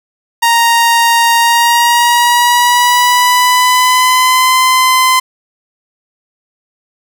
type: tone with pitch glide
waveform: sawtooth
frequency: 932.3 to 1028.5 Hz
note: A#5 to C6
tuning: 0 to -30 cents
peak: -3 dBFS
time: 0.42-5.2 s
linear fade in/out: 10 ms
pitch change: +170 cents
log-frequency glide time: 1.38-4.57 s
effects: none